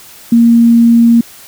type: tone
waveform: sine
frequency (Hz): 233.1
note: A#3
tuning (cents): 0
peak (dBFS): -3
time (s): 0.32-1.21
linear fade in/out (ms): 5
effects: white hiss -36 dBFS RMS until 1.47 s